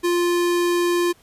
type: tone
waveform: square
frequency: 349.2 Hz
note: F4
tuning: in tune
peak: -18 dBFS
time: 0.03-1.13 s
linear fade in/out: 20 ms
effects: pink hiss -55 dBFS RMS until 1.22 s + resampled to 32000 Hz